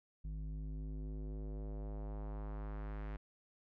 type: tone with low-pass filter sweep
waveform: square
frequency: 51.91 Hz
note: G#1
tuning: in tune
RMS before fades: -43 dBFS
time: 0.24-3.17 s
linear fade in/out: 10 ms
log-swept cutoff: 150 to 2000 Hz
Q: 1.3
effects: none